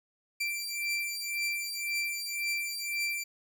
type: beating tone pair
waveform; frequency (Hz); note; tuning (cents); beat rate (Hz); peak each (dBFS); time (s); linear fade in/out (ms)
sawtooth; 2349 / 2350.9; D7 / D7; 0 / +1; 1.9; -31; 0.4-3.24; 10
effects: none